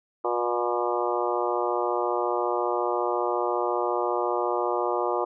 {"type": "harmonic tone with a mistuned harmonic", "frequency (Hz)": 120, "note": "B2", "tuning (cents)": -49, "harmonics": [3, 4, 5, 6, 7, 8, 9, 10], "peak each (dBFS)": [-29, -30, -31, -32, -32, -33, -34, -34], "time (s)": [0.24, 5.25], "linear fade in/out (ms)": 10, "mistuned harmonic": 8, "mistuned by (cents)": 26, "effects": []}